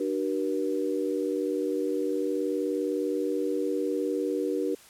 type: tone cluster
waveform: sine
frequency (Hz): 298.7 / 378.9 / 478.2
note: D4 / F#4 / A#4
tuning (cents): +29 / +41 / +44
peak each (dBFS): -30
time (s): 0-4.75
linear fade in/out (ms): 5
effects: white hiss -53 dBFS RMS until 4.89 s + low-pass 12000 Hz 12 dB/octave